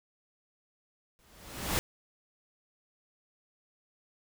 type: noise with exponential growth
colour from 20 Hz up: pink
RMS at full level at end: -27 dBFS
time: 1.19-1.79 s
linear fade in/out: 0 ms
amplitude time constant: 130 ms
effects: none